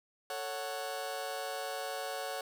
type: chord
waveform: sawtooth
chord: F# minor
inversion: first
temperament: just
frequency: 444 / 555 / 740 Hz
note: A4 / C#5 / F#5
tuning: +16 / +2 / 0 cents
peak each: -40 / -36 / -36 dBFS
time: 0.3-2.41 s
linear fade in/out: 2 ms
effects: none